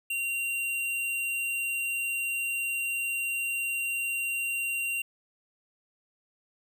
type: tone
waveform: square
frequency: 2763 Hz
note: F7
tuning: 19 cents flat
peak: -29 dBFS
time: 0.1-5.02 s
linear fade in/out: 5 ms
effects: none